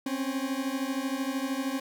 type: beating tone pair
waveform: 40% pulse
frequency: 261.8 / 274.8 Hz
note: C4 / C#4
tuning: +1 / -15 cents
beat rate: 13 Hz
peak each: -31 dBFS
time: 0.06-1.8 s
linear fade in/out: 5 ms
effects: none